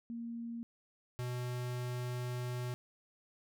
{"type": "tone pair in turn", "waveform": ["sine", "square"], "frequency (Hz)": [233.1, 123.71], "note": ["A#3", "B2"], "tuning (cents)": [0, 3], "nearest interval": "major seventh", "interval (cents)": 1097, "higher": "first", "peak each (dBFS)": [-39, -37], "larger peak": "second", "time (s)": [[0.1, 0.63], [1.19, 2.74]], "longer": "second", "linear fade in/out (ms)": 0, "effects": []}